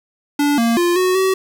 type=tone with pitch steps; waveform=square; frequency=289.4 / 231.7 / 348.6 / 368.6 / 379.7 Hz; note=D4 / A#3 / F4 / F#4 / F#4; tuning=-25 / -10 / -3 / -7 / +45 cents; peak=-14 dBFS; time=0.39-1.34 s; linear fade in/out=5 ms; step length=190 ms; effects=7-bit

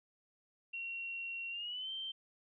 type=tone with pitch glide; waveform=sine; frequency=2739 to 3128 Hz; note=F7 to G7; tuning=-34 to -4 cents; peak=-39 dBFS; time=0.73-2.12 s; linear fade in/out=10 ms; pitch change=+230 cents; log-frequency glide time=1.5-1.91 s; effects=none

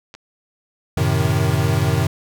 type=clicks; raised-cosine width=0.2 ms; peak=-21 dBFS; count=2; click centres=0.141 / 0.15 s
type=chord; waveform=square; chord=F# diminished seventh; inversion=none; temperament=equal; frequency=92.5 / 110 / 130.81 / 155.56 Hz; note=F#2 / A2 / C3 / Eb3; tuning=0 / 0 / 0 / 0 cents; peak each=-22 dBFS; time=0.97-2.07 s; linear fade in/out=5 ms
effects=none

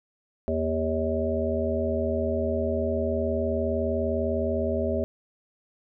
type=harmonic tone with a mistuned harmonic; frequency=79.7 Hz; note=D#2; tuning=42 cents sharp; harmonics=1 / 3 / 5 / 7 / 8; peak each=-30 / -30 / -30 / -30 / -30 dBFS; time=0.48-5.04 s; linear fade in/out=0 ms; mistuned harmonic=1; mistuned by=+40 cents; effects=none

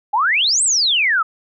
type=exponential two-way sweep; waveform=sine; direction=up then down; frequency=785 to 8560 to 1232 Hz; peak=-13 dBFS; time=0.13-1.23 s; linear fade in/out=10 ms; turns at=0.63 s; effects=none

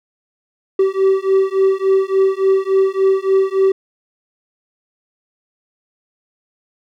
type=beating tone pair; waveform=triangle; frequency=383.5 / 387 Hz; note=G4 / G4; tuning=-38 / -22 cents; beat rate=3.5 Hz; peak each=-13 dBFS; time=0.79-3.72 s; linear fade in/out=5 ms; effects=none

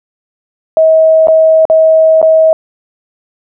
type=tone with dropouts; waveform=sine; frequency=639 Hz; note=D#5; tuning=46 cents sharp; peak=-3 dBFS; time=0.77-2.53 s; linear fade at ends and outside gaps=1 ms; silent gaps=1.272-1.283 / 1.653-1.699 / 2.216-2.227 s; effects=none

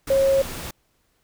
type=tone in noise; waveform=sine; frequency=543 Hz; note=C#5; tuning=36 cents flat; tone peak=-15 dBFS; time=0.1-0.42 s; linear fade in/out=5 ms; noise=pink; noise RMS=-33 dBFS; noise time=0.07-0.71 s; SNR=+15 dB; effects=pink hiss -67 dBFS RMS until 1.23 s

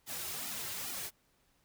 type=noise with flanger; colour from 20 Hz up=white; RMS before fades=-40 dBFS; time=0.06-1.11 s; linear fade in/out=50 ms; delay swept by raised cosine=1.8 to 4.2 ms; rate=2.4 Hz; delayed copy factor=-0.85; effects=pink hiss -72 dBFS RMS until 1.64 s

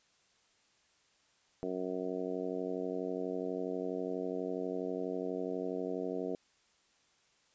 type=harmonic tone; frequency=92.2 Hz; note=F#2; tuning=6 cents flat; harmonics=2 / 3 / 4 / 5 / 6 / 7 / 8; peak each=-45 / -40 / -40 / -39 / -47 / -43 / -53 dBFS; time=1.63-6.35 s; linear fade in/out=0 ms; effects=white hiss -70 dBFS RMS until 7.54 s + resampled to 16000 Hz

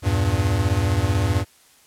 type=chord; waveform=square; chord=E diminished; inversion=none; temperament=equal; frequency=82.41 / 98 / 116.54 Hz; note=E2 / G2 / Bb2; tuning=0 / 0 / 0 cents; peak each=-24 / -21 / -26 dBFS; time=0.02-1.45 s; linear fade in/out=50 ms; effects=white hiss -54 dBFS RMS until 1.86 s + low-pass 12000 Hz 12 dB/octave

